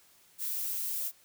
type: noise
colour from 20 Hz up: violet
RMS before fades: -34 dBFS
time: 0.38-1.12 s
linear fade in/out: 50 ms
effects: white hiss -62 dBFS RMS until 1.24 s